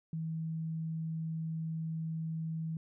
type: tone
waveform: sine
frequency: 161.2 Hz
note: E3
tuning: 38 cents flat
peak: -34 dBFS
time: 0.13-2.77 s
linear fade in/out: 2 ms
effects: none